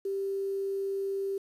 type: tone with quantisation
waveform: sine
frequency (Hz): 392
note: G4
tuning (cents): 0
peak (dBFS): -29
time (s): 0.05-1.38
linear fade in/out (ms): 5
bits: 9
effects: resampled to 32000 Hz